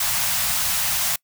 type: band-stop noise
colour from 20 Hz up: white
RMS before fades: -22 dBFS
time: 0-1.16 s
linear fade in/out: 5 ms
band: 200 to 610 Hz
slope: 48 dB/octave
effects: noise-tail reverb RT60 0.1 s tail -25 dB re dry